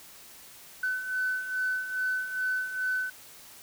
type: beating tone pair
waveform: sine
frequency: 1509 / 1511.4 Hz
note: F#6 / F#6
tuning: +34 / +36 cents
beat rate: 2.4 Hz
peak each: -34 / -28 dBFS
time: 0.83-3.1 s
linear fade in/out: 5 ms
effects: tanh soft clip ceiling -21 dBFS + white hiss -50 dBFS RMS until 3.62 s